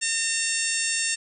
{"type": "harmonic tone with a mistuned harmonic", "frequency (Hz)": 908, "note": "A#5", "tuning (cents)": -46, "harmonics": [2, 3, 4, 5, 6, 7, 8, 9, 10], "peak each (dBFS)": [-31, -30, -35, -36, -32, -35, -30, -30, -36], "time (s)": [0.01, 1.16], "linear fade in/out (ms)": 20, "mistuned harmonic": 5, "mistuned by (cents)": -17, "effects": []}